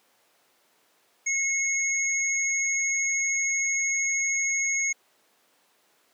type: tone pair together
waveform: sine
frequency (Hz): 2173 / 6570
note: C#7 / G#8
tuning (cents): -35 / -20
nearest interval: octave + perfect fifth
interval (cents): 1915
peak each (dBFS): -26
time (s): 1.26-4.93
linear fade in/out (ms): 10
effects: pink hiss -64 dBFS RMS until 6.13 s + high-pass 400 Hz 12 dB/octave